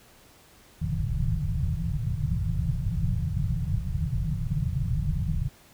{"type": "low-pass noise", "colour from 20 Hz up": "white", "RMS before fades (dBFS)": -27, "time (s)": [0.81, 5.49], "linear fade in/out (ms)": 10, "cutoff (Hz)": 170, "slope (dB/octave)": 96, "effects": ["pink hiss -55 dBFS RMS until 5.73 s"]}